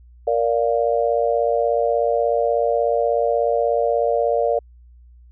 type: chord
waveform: sine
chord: Bb major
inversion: none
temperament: just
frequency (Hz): 466.2 / 582.7 / 699.2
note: Bb4 / D5 / F5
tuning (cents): 0 / -14 / +2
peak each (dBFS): -20 / -20 / -22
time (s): 0.27-4.59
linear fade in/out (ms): 5
effects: added 60 Hz sine -44 dBFS peak until 5.31 s